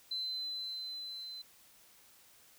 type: tone with level ramp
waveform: sine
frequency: 4051 Hz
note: B7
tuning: 43 cents sharp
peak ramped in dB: -34 to -43 dBFS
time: 0.11-1.42 s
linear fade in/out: 5 ms
effects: white hiss -62 dBFS RMS until 2.58 s